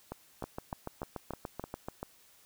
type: two click trains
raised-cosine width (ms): 1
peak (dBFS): -23 / -24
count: 12 / 6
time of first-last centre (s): 0.44-2.03 / 0.12-1.64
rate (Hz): 6.92 / 3.29
effects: white hiss -62 dBFS RMS until 2.45 s